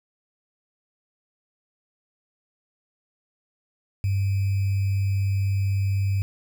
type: tone with sample-and-hold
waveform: sine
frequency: 98 Hz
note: G2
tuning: in tune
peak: -20 dBFS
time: 4.04-6.22 s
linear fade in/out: 0 ms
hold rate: 2450 Hz
effects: none